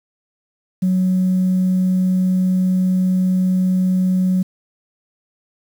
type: tone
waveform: sine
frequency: 185 Hz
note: F#3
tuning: in tune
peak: -12 dBFS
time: 0.82-4.43 s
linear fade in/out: 10 ms
effects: tanh soft clip ceiling -10 dBFS + 7-bit